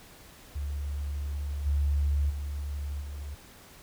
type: tone with level steps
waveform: sine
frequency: 71.8 Hz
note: D2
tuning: 39 cents flat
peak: -30 / -23 / -31 / -35 dBFS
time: 0.55-3.35 s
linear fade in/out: 10 ms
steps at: 1.65 / 2.29 / 3 s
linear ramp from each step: 20 ms
effects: pink hiss -52 dBFS RMS until 3.82 s